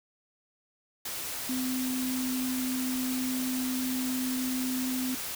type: tone in noise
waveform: sine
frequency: 256.3 Hz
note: C4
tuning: 36 cents flat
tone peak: -29 dBFS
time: 1.49-5.15 s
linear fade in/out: 5 ms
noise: white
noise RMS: -36 dBFS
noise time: 1.05-5.35 s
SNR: +4 dB
effects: none